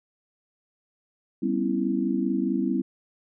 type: chord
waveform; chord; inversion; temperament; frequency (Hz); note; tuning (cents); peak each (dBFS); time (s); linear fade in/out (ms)
sine; C# half-diminished seventh; second; equal with one note detuned; 196 / 246.9 / 271.6 / 329.6; G3 / B3 / C#4 / E4; 0 / 0 / -35 / 0; -28; 1.42-2.82; 10
effects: none